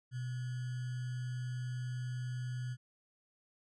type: tone with sample-and-hold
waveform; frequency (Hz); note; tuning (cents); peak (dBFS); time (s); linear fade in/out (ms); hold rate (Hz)
sine; 125; B2; +21; -36; 0.11-2.77; 50; 1575
effects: resampled to 22050 Hz